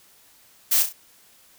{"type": "noise with echo", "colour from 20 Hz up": "blue", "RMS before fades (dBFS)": -19, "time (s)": [0.71, 0.83], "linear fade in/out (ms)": 10, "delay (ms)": 33, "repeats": 3, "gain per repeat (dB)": -7, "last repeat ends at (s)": 0.929, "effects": ["white hiss -55 dBFS RMS until 1.58 s"]}